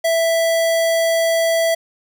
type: tone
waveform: square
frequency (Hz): 660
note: E5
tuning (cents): +2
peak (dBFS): -15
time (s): 0.04-1.75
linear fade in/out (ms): 10
effects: none